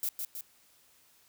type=noise with echo; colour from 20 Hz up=violet; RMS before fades=-32 dBFS; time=0.03-0.09 s; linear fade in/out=2 ms; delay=160 ms; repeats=2; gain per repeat=-4 dB; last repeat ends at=0.41 s; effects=white hiss -64 dBFS RMS until 1.28 s